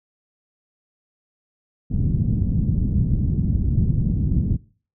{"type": "low-pass noise", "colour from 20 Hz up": "white", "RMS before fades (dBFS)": -20, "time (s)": [1.9, 4.57], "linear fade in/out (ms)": 20, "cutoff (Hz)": 190, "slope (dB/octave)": 24, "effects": ["noise-tail reverb RT60 0.4 s tail -21 dB re dry"]}